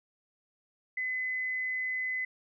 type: tone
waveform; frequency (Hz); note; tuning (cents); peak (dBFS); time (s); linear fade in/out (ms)
sine; 2025; B6; +43; -30; 0.97-2.25; 5
effects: none